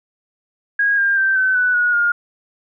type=tone with pitch steps; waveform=sine; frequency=1641 / 1601.7 / 1563.3 / 1525.8 / 1489.2 / 1453.5 / 1418.7 Hz; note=G#6 / G6 / G6 / G6 / F#6 / F#6 / F6; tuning=-21 / +37 / -5 / -47 / +11 / -31 / +27 cents; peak=-13 dBFS; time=0.79-2.12 s; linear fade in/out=5 ms; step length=190 ms; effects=none